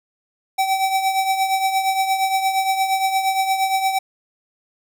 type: tone with tremolo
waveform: square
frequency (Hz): 769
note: G5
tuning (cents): -33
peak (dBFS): -15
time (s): 0.58-3.99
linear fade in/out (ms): 10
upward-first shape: triangle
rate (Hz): 8.6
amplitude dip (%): 65
effects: none